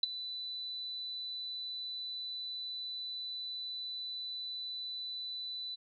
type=tone with ADSR envelope; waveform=sine; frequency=3987 Hz; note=B7; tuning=16 cents sharp; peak=-22 dBFS; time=0.03-5.76 s; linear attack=4 ms; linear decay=13 ms; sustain=-16 dB; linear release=20 ms; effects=none